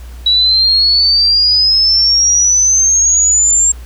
sine exponential sweep, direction up, 3895 to 7459 Hz, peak -7 dBFS, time 0.26-3.72 s, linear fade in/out 5 ms, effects added 60 Hz sine -27 dBFS peak until 3.85 s + pink hiss -42 dBFS RMS until 3.85 s

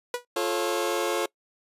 sawtooth tone with exponential decay, 487.9 Hz, B4, 21 cents flat, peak -20 dBFS, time 0.14-0.25 s, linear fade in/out 2 ms, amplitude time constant 22 ms
sawtooth chord, F augmented, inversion none, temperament just, 349.2 / 436.5 / 545.7 Hz, F4 / A4 / C#5, 0 / -14 / -27 cents, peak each -25 dBFS, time 0.36-1.26 s, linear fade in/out 5 ms
effects noise-tail reverb RT60 0.1 s tail -23 dB re dry + resampled to 32000 Hz

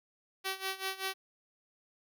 5% pulse tone with tremolo, 382.9 Hz, G4, 41 cents flat, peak -21 dBFS, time 0.44-1.14 s, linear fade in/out 20 ms, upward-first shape sine, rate 5.2 Hz, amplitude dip 85%, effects none

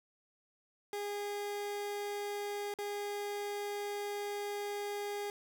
30% pulse tone with dropouts, 409.3 Hz, G#4, 25 cents flat, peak -34 dBFS, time 0.93-5.3 s, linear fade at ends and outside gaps 1 ms, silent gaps 2.739-2.787 s, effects none

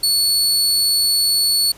sawtooth tone, 4422 Hz, C#8, 5 cents flat, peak -11 dBFS, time 0.03-1.72 s, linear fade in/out 5 ms, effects pink hiss -44 dBFS RMS until 1.77 s + resampled to 32000 Hz

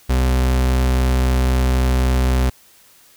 40% pulse tone, 63.8 Hz, C2, 43 cents flat, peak -13 dBFS, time 0.09-2.5 s, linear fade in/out 10 ms, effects white hiss -50 dBFS RMS until 3.16 s

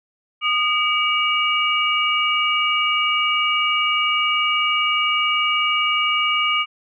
sine tone cluster, 1231 / 2287 / 2856 Hz, D#6 / D7 / F7, -19 / -47 / +38 cents, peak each -21 dBFS, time 0.41-6.66 s, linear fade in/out 50 ms, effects none

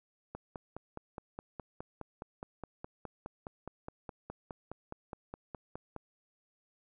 click train, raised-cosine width 1 ms, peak -27 dBFS, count 28, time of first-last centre 0.35-5.963 s, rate 4.81 Hz, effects none

